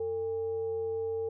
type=tone with frequency modulation; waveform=sine; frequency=449.3 Hz; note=A4; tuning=36 cents sharp; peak=-30 dBFS; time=0-1.29 s; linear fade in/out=5 ms; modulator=357 Hz; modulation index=0.25; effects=none